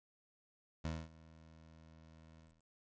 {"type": "tone with ADSR envelope", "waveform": "20% pulse", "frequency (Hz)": 80.4, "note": "E2", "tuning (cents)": -43, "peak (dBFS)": -32, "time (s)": [0.84, 2.64], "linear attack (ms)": 13, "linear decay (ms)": 230, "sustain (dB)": -22, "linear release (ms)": 250, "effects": ["resampled to 16000 Hz", "12-bit"]}